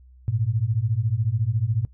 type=beating tone pair; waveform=sine; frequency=103.83 / 117.83 Hz; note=G#2 / A#2; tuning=0 / +19 cents; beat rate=14 Hz; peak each=-24 / -23 dBFS; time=0.28-1.85 s; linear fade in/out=0 ms; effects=noise-tail reverb RT60 0.1 s tail -20 dB re dry + added 63 Hz sine -47 dBFS peak until 1.93 s

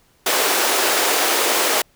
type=high-pass noise; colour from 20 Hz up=pink; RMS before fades=-18 dBFS; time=0.26-1.82 s; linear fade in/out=5 ms; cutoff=360 Hz; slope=24 dB/octave; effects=pink hiss -58 dBFS RMS until 1.95 s

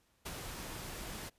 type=noise with ADSR envelope; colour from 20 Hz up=pink; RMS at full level=-40 dBFS; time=0.25-1.3 s; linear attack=14 ms; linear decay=37 ms; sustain=-4 dB; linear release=20 ms; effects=pink hiss -73 dBFS RMS until 1.38 s + resampled to 32000 Hz

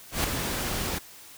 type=noise with ADSR envelope; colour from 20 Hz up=pink; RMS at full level=-24 dBFS; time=0.11-0.99 s; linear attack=130 ms; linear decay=5 ms; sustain=-6 dB; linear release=15 ms; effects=white hiss -48 dBFS RMS until 1.37 s

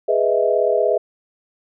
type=chord; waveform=sine; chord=E major seventh; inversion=first; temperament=equal; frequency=415.3 / 493.9 / 622.3 / 659.3 Hz; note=G#4 / B4 / D#5 / E5; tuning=0 / 0 / 0 / 0 cents; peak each=-20 dBFS; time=0.08-0.98 s; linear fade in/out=10 ms; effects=none

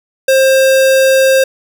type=tone; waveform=square; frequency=531 Hz; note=C5; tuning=25 cents sharp; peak=-7 dBFS; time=0.28-1.44 s; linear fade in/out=5 ms; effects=none

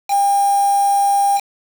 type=tone with quantisation; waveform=sine; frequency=801 Hz; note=G5; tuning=37 cents sharp; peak=-12 dBFS; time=0.08-1.41 s; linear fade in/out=50 ms; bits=4; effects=none

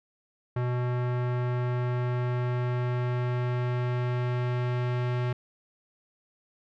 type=tone with low-pass filter sweep; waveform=square; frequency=123.47 Hz; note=B2; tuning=in tune; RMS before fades=-28 dBFS; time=0.56-5.33 s; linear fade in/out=5 ms; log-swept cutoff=1600 to 2600 Hz; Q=0.92; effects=none

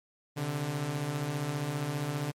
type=beating tone pair; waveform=sawtooth; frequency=131.9 / 146.9 Hz; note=C3 / D3; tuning=+14 / +1 cents; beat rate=15 Hz; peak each=-33 / -28 dBFS; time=0.36-2.32 s; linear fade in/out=20 ms; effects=MP3 64 kbps

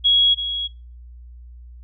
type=tone with echo; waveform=sine; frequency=3322 Hz; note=G#7; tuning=in tune; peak=-12 dBFS; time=0.04-0.35 s; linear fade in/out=20 ms; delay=330 ms; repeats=1; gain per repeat=-10 dB; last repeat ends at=0.68 s; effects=noise-tail reverb RT60 0.4 s tail -26 dB re dry + added 60 Hz sine -38 dBFS peak until 1.83 s

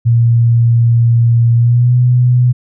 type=tone with pitch glide; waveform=sine; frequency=117.2 to 123.88 Hz; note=A#2 to B2; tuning=+10 to +6 cents; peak=-6 dBFS; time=0.05-2.53 s; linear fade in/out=20 ms; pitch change=+96 cents; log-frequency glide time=1.55-1.95 s; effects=none

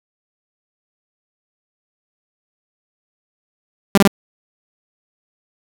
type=tone bursts; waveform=sawtooth; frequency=199 Hz; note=G3; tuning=26 cents sharp; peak=-4 dBFS; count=3; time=3.95-4.076 s; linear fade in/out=0 ms; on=26 ms; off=24 ms; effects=none

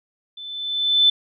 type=tone with level ramp; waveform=sine; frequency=3520 Hz; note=A7; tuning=in tune; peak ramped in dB=-34 to -10 dBFS; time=0.37-1.1 s; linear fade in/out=5 ms; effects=none

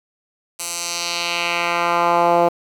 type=tone with band-pass filter sweep; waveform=10% pulse; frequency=172.1 Hz; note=F3; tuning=25 cents flat; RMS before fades=-19 dBFS; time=0.59-2.49 s; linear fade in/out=10 ms; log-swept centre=9300 to 590 Hz; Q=1.4; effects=7-bit

